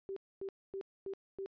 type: tone bursts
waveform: sine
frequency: 389 Hz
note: G4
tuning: 13 cents flat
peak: -38 dBFS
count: 5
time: 0.09-1.46 s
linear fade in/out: 0 ms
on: 74 ms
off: 250 ms
effects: resampled to 11025 Hz